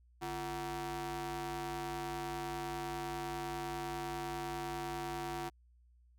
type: ring-modulated tone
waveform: sawtooth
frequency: 200 Hz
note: G3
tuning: 35 cents sharp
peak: -31 dBFS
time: 0.21-5.5 s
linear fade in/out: 20 ms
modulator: 545 Hz
effects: added 60 Hz sine -62 dBFS peak until 6.18 s